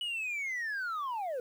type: linear sweep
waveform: sine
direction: down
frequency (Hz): 2960 to 472.8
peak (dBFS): -30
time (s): 0.01-1.4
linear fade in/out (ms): 2
effects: tanh soft clip ceiling -32 dBFS + 10-bit